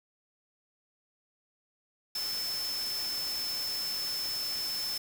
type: tone in noise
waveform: sine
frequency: 5274 Hz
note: E8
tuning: in tune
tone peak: -32 dBFS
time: 2.15-4.98 s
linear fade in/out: 5 ms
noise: white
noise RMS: -40 dBFS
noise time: 2.15-4.98 s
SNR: +5 dB
effects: none